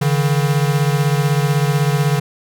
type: beating tone pair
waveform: square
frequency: 142 / 158 Hz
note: C#3 / D#3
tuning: +42 / +27 cents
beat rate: 16 Hz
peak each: -16 / -19 dBFS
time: 0.01-2.2 s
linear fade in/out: 10 ms
effects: none